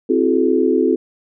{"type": "chord", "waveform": "sine", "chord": "F# half-diminished seventh", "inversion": "second", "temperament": "equal with one note detuned", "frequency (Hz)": [261.6, 329.6, 370, 430.9], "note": ["C4", "E4", "F#4", "A4"], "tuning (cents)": [0, 0, 0, -36], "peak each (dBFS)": -18, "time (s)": [0.09, 0.96], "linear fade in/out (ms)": 10, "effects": []}